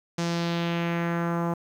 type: tone with low-pass filter sweep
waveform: sawtooth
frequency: 170 Hz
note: F3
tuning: 46 cents flat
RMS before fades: -27 dBFS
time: 0.18-1.54 s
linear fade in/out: 5 ms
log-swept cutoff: 6400 to 990 Hz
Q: 1.9
effects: 9-bit